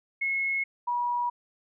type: tone pair in turn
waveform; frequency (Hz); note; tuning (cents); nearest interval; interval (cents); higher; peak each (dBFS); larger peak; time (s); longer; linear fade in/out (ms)
sine; 2176 / 966.2; C#7 / B5; -33 / -38; octave + major second; 1405; first; -25 / -25; neither; 0.21-0.64 / 0.87-1.3; neither; 10
effects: none